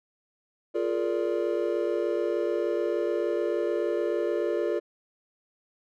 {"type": "chord", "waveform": "triangle", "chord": "Bb dominant seventh", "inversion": "second", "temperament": "just", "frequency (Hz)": [349.6, 419.5, 466.2, 582.7], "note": ["F4", "Ab4", "Bb4", "D5"], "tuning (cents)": [2, 17, 0, -14], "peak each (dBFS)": [-27, -29, -29, -29], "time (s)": [0.74, 4.8], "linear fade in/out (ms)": 20, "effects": []}